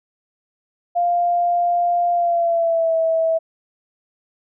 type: tone with pitch glide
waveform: sine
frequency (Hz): 698.5 to 651.7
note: F5 to E5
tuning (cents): 0 to -20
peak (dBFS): -15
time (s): 0.95-3.39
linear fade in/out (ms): 20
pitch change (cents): -120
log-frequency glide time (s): 2.12-2.96
effects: none